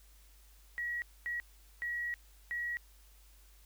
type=tone bursts at uneven times; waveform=sine; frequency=1915 Hz; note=A#6; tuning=46 cents sharp; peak=-34 dBFS; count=4; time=0.78-1.02 / 1.26-1.4 / 1.82-2.14 / 2.51-2.77 s; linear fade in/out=0 ms; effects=added 50 Hz sine -58 dBFS peak until 3.65 s + white hiss -65 dBFS RMS until 3.65 s